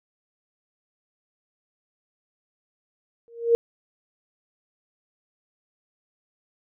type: tone with exponential growth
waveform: sine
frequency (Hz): 466.2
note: A#4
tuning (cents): 0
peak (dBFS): -11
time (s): 3.28-3.55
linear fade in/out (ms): 0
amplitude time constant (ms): 57
effects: none